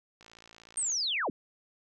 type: click train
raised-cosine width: 0.2 ms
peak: -35 dBFS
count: 41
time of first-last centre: 0.21-0.919 s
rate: 56.4 Hz
type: linear sweep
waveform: sine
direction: down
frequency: 8860 to 164.81 Hz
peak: -28 dBFS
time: 0.77-1.3 s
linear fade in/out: 2 ms
effects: none